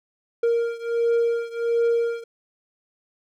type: beating tone pair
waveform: triangle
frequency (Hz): 466.2 / 467.6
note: A#4 / A#4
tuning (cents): 0 / +5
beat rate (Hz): 1.4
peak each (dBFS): -20 / -22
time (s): 0.43-2.24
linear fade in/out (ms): 5
effects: none